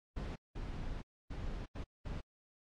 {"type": "noise bursts at uneven times", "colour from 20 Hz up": "brown", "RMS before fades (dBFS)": -41, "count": 5, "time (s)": [[0.16, 0.36], [0.55, 1.02], [1.3, 1.66], [1.75, 1.84], [2.05, 2.21]], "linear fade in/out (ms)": 10, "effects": ["low-pass 5000 Hz 12 dB/octave", "AAC 64 kbps"]}